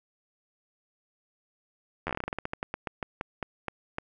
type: slowing click train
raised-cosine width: 0.5 ms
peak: -16 dBFS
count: 22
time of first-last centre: 2.07-3.984 s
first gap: 11 ms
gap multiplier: 1.18
effects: none